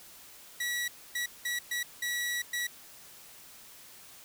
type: tone bursts at uneven times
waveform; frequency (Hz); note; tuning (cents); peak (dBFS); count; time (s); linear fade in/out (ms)
sawtooth; 1935; B6; -36; -27; 6; 0.6-0.88 / 1.15-1.26 / 1.45-1.59 / 1.71-1.83 / 2.02-2.42 / 2.53-2.67; 5
effects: white hiss -52 dBFS RMS until 4.24 s